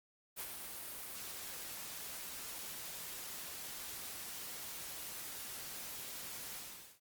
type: noise with ADSR envelope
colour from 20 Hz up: white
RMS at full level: -41 dBFS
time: 0.36-7 s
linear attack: 39 ms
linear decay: 61 ms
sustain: -5 dB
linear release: 450 ms
effects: Opus 32 kbps